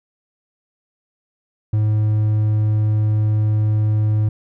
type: tone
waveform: triangle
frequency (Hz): 107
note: A2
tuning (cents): -48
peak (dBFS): -12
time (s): 1.73-4.29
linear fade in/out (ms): 5
effects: none